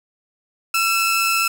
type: tone pair together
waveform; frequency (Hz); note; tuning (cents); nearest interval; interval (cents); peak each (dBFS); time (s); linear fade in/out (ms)
sawtooth; 1352 / 2609; E6 / E7; +43 / -18; major seventh; 1139; -16; 0.74-1.48; 5
effects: 7-bit